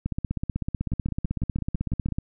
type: two click trains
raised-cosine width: 5 ms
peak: -14 / -18 dBFS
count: 35 / 8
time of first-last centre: 0.06-2.185 / 0.92-2.087 s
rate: 16 / 6 Hz
effects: none